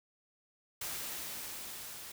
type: noise with level ramp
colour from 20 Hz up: white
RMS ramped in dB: -39 to -47 dBFS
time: 0.81-2.12 s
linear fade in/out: 5 ms
effects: none